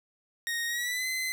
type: tone with pitch glide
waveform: sawtooth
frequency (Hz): 1864.7 to 2045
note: A#6 to C7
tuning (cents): 0 to -40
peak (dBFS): -26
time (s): 0.47-1.32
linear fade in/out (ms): 0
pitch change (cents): +160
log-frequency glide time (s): 0.67-1.07
effects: none